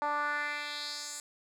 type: tone with band-pass filter sweep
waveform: 10% pulse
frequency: 293.7 Hz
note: D4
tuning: in tune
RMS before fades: -35 dBFS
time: 0.02-1.2 s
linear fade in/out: 0 ms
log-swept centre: 880 to 8200 Hz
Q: 2.4
effects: none